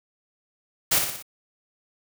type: noise with echo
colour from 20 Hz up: white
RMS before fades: -20 dBFS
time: 0.91-0.99 s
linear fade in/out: 10 ms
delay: 59 ms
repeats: 4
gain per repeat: -5 dB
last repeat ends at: 1.226 s
effects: none